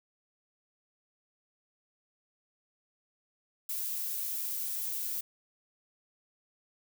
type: noise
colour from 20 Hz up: violet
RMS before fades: -35 dBFS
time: 3.69-5.21 s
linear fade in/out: 5 ms
effects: none